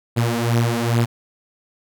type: beating tone pair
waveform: sawtooth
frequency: 116.54 / 118.94 Hz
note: A#2 / A#2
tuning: 0 / +35 cents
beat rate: 2.4 Hz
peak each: -15 / -17 dBFS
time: 0.16-1.06 s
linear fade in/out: 20 ms
effects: none